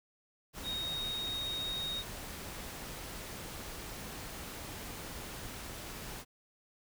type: tone in noise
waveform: sine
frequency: 3743 Hz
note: A#7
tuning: 6 cents sharp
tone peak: -35 dBFS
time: 0.63-2.04 s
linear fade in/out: 50 ms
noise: pink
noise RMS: -44 dBFS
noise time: 0.53-6.25 s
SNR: +6 dB
effects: none